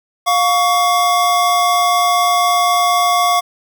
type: tone pair together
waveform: square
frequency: 706.6 / 1124 Hz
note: F5 / C#6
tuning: +20 / +24 cents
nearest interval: minor sixth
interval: 804 cents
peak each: -15 dBFS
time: 0.26-3.41 s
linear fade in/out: 20 ms
effects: none